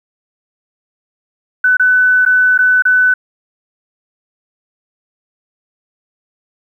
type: tone with dropouts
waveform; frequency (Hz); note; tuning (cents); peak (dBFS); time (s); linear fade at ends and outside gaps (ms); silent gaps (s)
sine; 1500; F#6; +23; -7; 1.64-3.14; 5; 1.77-1.796 / 2.252-2.261 / 2.578-2.588 / 2.823-2.852
effects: 8-bit